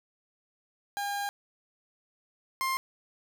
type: tone pair in turn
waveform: 30% pulse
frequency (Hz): 808 / 1056.4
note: G#5 / C6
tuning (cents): -48 / +16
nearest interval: perfect fourth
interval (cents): 464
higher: second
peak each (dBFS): -28 / -25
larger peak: second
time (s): 0.97-1.29 / 2.61-2.77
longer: first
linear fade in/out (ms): 0
effects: none